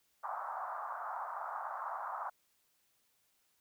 white band-pass noise, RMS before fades -41 dBFS, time 0.23-2.3 s, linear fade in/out 10 ms, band 690 to 1300 Hz, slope 48 dB/octave, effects white hiss -75 dBFS RMS until 3.6 s

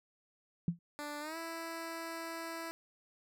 sine tone with exponential decay, 170.8 Hz, F3, 38 cents flat, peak -25 dBFS, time 0.68-0.79 s, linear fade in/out 2 ms, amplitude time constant 22 ms
10% pulse tone with pitch glide, 294.1 to 330.1 Hz, D4 to E4, +3 to +2 cents, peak -32 dBFS, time 0.99-2.71 s, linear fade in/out 0 ms, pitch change +199 cents, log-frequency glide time 1.2-1.37 s
effects none

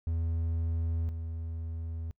triangle tone pair in turn, 82.41 / 81.94 Hz, E2 / E2, 0 / -10 cents, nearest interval unison, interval 10 cents, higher first, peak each -26 / -32 dBFS, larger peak first, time 0.07-1.09 / 1.09-2.11 s, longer neither, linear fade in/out 0 ms, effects noise-tail reverb RT60 0.1 s tail -26 dB re dry

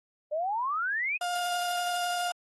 sine exponential sweep, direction up, 582 to 2574 Hz, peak -27 dBFS, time 0.31-1.18 s, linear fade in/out 20 ms
35% pulse tone with vibrato, 708 Hz, F5, 23 cents sharp, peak -27 dBFS, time 1.21-2.32 s, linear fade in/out 5 ms, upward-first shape triangle, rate 12 Hz, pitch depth 10 cents each way
blue noise with tremolo, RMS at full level -38 dBFS, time 1.35-2.28 s, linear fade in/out 0 ms, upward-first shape sine, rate 12 Hz, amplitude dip 50%
effects AAC 32 kbps

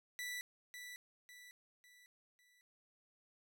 sawtooth tone with echo, 1971 Hz, B6, 4 cents flat, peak -38 dBFS, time 0.19-0.41 s, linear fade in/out 0 ms, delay 550 ms, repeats 4, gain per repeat -7 dB, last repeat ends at 2.61 s, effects none

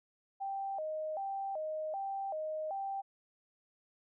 sine tone with vibrato, 698.5 Hz, F5, in tune, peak -35 dBFS, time 0.4-3.02 s, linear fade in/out 20 ms, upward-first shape square, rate 1.3 Hz, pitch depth 200 cents each way, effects none

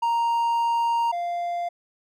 triangle tone pair in turn, 932.3 / 695.5 Hz, A#5 / F5, 0 / -7 cents, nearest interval perfect fourth, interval 507 cents, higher first, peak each -18 / -23 dBFS, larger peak first, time 0.02-1.12 / 1.12-1.69 s, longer first, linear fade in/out 10 ms, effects none

